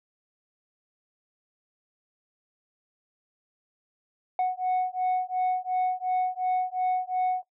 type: beating tone pair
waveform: sine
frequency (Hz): 736 / 738.8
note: F#5 / F#5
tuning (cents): -9 / -3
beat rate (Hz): 2.8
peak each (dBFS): -25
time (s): 4.39-7.43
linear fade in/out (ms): 2
effects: noise-tail reverb RT60 0.1 s tail -17 dB re dry + tanh soft clip ceiling -21 dBFS